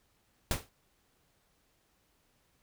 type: noise with exponential decay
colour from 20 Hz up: pink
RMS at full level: -27 dBFS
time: 0.51-0.69 s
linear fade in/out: 1 ms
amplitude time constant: 37 ms
effects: pink hiss -72 dBFS RMS until 2.62 s